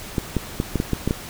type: clicks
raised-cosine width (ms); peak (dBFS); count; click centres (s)
3; -7; 8; 0.182 / 0.367 / 0.601 / 0.757 / 0.801 / 0.933 / 1.076 / 1.109
effects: pink hiss -36 dBFS RMS until 1.29 s